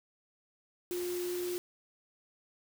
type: tone in noise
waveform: sine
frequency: 355.7 Hz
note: F4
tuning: 32 cents sharp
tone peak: -33 dBFS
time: 0.91-1.58 s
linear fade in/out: 0 ms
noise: white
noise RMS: -44 dBFS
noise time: 0.91-1.58 s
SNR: +8 dB
effects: none